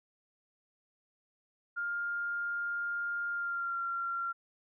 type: tone with pitch glide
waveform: sine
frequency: 1406 to 1376.3 Hz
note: F6 to F6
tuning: +11 to -26 cents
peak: -32 dBFS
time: 1.76-4.33 s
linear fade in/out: 20 ms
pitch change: -37 cents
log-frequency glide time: 3.3-3.78 s
effects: none